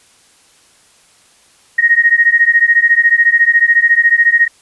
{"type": "beating tone pair", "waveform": "sine", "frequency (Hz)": [1864.7, 1878.7], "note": ["A#6", "A#6"], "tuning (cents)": [0, 13], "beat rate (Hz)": 14, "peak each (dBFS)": -10, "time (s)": [1.78, 4.48], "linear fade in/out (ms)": 10, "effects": ["white hiss -49 dBFS RMS until 4.61 s", "resampled to 24000 Hz"]}